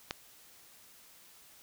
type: click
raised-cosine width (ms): 0.2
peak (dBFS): -16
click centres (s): 0.109
effects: white hiss -58 dBFS RMS until 1.62 s